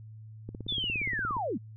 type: click train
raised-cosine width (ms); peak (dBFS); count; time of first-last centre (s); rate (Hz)
3; -26; 16; 0.49-1.367; 17.1
type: linear sweep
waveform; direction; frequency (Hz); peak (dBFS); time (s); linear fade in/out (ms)
sine; down; 3600 to 164.81; -29; 0.68-1.58; 10
effects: added 109 Hz sine -44 dBFS peak until 1.76 s